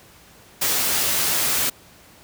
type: noise with comb filter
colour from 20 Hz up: white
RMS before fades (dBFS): -21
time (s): 0.61-1.7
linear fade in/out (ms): 10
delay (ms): 12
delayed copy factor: +0.5
effects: pink hiss -49 dBFS RMS until 2.23 s + high-pass 60 Hz 12 dB/octave